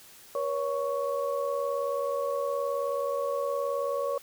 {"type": "tone cluster", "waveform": "sine", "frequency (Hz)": [481, 560, 1113], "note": ["B4", "C#5", "C#6"], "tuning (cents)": [-46, 18, 7], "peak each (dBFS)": [-33, -29, -34], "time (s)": [0.35, 4.18], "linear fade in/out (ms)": 2, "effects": ["white hiss -52 dBFS RMS until 4.22 s"]}